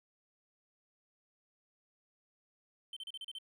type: tone bursts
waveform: triangle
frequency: 3099 Hz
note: G7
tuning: 21 cents flat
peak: -40 dBFS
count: 7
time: 2.93-3.385 s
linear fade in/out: 2 ms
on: 35 ms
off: 35 ms
effects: none